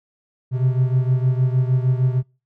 triangle beating tone pair, 126.5 / 133 Hz, B2 / C3, +42 / +29 cents, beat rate 6.5 Hz, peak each -15 / -19 dBFS, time 0.51-2.23 s, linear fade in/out 50 ms, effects noise-tail reverb RT60 0.3 s tail -24 dB re dry

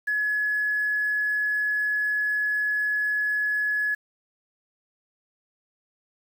sine tone with quantisation, 1696 Hz, G#6, 36 cents sharp, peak -22 dBFS, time 0.07-3.95 s, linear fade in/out 10 ms, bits 8, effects none

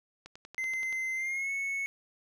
click train, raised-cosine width 0.2 ms, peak -29 dBFS, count 8, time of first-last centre 0.26-0.927 s, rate 10.5 Hz
triangle tone with pitch glide, 2068 to 2204 Hz, C7 to C#7, -21 to -11 cents, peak -29 dBFS, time 0.58-1.86 s, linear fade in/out 0 ms, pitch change +110 cents, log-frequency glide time 1.15-1.51 s
effects none

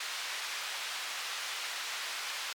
white band-pass noise, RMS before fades -38 dBFS, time 0-2.53 s, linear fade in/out 5 ms, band 980 to 4200 Hz, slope 12 dB/octave, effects MP3 96 kbps

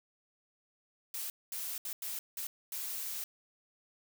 blue noise bursts at uneven times, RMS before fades -39 dBFS, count 6, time 1.14-1.3 / 1.52-1.78 / 1.85-1.93 / 2.02-2.19 / 2.37-2.47 / 2.72-3.24 s, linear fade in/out 2 ms, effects none

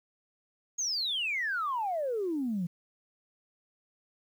sine exponential sweep, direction down, 6710 to 164.81 Hz, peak -28 dBFS, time 0.78-2.67 s, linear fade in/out 10 ms, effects tanh soft clip ceiling -24 dBFS + 10-bit

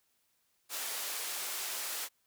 white band-pass noise, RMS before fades -38 dBFS, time 0.69-2.09 s, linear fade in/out 50 ms, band 510 to 15000 Hz, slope 12 dB/octave, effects white hiss -75 dBFS RMS until 2.26 s

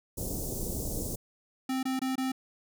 pink band-stop noise, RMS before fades -34 dBFS, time 0.17-1.16 s, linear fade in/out 10 ms, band 570 to 6400 Hz, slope 24 dB/octave
square tone bursts, 261.6 Hz, C4, in tune, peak -29 dBFS, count 4, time 1.69-2.319 s, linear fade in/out 5 ms, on 140 ms, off 23 ms
effects none

